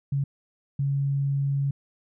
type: tone bursts at uneven times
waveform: sine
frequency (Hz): 139.3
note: C#3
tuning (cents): +9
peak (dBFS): -22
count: 2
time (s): 0.12-0.24 / 0.79-1.71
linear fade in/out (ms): 5
effects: none